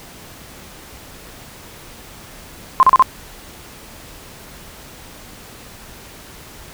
sine tone bursts, 1046.5 Hz, C6, in tune, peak -5 dBFS, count 4, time 2.8-3.024 s, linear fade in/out 0 ms, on 29 ms, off 36 ms, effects pink hiss -39 dBFS RMS until 6.73 s

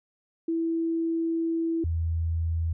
sine tone pair in turn, 329.6 / 82.4 Hz, E4 / E2, 0 / 0 cents, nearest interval 2 octaves, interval 2400 cents, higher first, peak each -24 dBFS, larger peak neither, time 0.48-1.84 / 1.84-2.73 s, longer first, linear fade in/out 5 ms, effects none

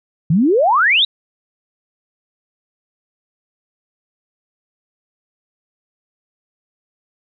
sine exponential sweep, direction up, 146.83 to 3951 Hz, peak -10 dBFS, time 0.3-1.05 s, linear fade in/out 5 ms, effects none

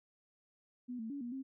sine tone with pitch steps, 247.2 / 223.5 / 282.6 / 239.9 / 266.7 Hz, B3 / A3 / C#4 / A#3 / C4, +2 / +27 / +34 / +50 / +33 cents, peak -39 dBFS, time 0.88-1.43 s, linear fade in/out 20 ms, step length 110 ms, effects none

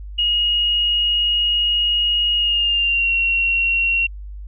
sine tone with pitch glide, 2877 to 2739 Hz, F#7 to F7, -49 to -34 cents, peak -15 dBFS, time 0.18-4.07 s, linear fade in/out 10 ms, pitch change -85 cents, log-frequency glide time 2.36-3.12 s, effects added 50 Hz sine -30 dBFS peak until 4.47 s

